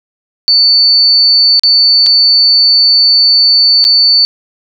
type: tone with dropouts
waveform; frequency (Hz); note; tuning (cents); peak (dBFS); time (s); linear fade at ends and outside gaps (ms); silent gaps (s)
sine; 4500; C#8; +25; -4; 0.48-4.25; 0; 1.595-1.635 / 2.062-2.066 / 3.842-3.85
effects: none